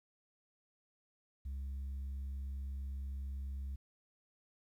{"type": "tone", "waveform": "sine", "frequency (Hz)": 67.8, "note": "C#2", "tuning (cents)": -38, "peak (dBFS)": -36, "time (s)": [1.45, 3.76], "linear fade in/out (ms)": 10, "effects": ["tanh soft clip ceiling -38 dBFS", "12-bit"]}